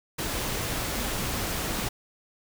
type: noise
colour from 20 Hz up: pink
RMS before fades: -30 dBFS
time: 0.18-1.89 s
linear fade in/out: 10 ms
effects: none